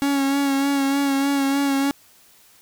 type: tone with vibrato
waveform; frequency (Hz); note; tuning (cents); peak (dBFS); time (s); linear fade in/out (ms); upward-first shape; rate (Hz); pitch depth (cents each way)
45% pulse; 277.2; C#4; 0; -18; 0.02-1.91; 0; sine; 3.3; 27
effects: white hiss -53 dBFS RMS until 2.61 s